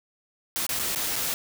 white noise with dropouts, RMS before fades -28 dBFS, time 0.56-1.34 s, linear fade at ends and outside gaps 0 ms, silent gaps 0.666-0.692 / 0.791-0.796 / 0.949-0.959 / 1.157-1.162 s, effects none

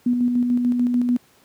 sine tone with tremolo, 244.6 Hz, B3, 16 cents flat, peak -15 dBFS, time 0.06-1.17 s, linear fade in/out 5 ms, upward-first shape square, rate 6.8 Hz, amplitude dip 35%, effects pink hiss -56 dBFS RMS until 1.44 s + high-pass 100 Hz 12 dB/octave

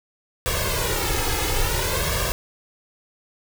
pink noise with flanger, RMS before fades -23 dBFS, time 0.46-2.32 s, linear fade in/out 0 ms, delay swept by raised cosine 1.8 to 2.38 ms, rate 0.57 Hz, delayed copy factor +1, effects none

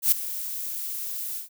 violet noise with ADSR envelope, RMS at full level -17 dBFS, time 0.02-1.49 s, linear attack 97 ms, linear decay 10 ms, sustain -15 dB, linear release 130 ms, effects none

